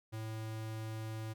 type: tone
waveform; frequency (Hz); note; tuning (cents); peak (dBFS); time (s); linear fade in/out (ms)
square; 110.3; A2; +5; -40; 0.12-1.34; 20
effects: none